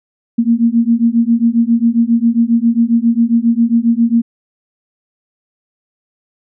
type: beating tone pair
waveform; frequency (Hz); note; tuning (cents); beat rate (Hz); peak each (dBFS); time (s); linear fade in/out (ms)
sine; 228.8 / 236.2; A#3 / A#3; -32 / +23; 7.4; -12; 0.38-4.22; 10
effects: none